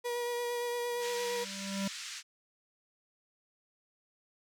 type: tone with vibrato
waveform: 35% pulse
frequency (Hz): 480.9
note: B4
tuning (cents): -46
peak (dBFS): -31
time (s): 0.04-1.45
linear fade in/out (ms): 20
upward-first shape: sine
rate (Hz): 8.7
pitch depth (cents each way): 14
type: tone with exponential growth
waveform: square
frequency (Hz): 196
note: G3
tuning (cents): 0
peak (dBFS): -31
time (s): 0.91-1.88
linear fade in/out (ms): 5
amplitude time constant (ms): 210
type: band-pass noise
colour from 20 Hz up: white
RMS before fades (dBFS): -43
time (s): 0.99-2.23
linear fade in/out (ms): 50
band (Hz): 1500 to 6900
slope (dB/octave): 24
effects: none